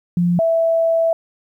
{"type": "tone pair in turn", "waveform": "sine", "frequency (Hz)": [174.61, 659.2], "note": ["F3", "E5"], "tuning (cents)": [0, 0], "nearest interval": "octave + major seventh", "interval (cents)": 2300, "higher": "second", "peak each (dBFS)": [-13, -13], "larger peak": "neither", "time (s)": [[0.17, 0.39], [0.39, 1.13]], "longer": "second", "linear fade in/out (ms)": 2, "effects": ["9-bit"]}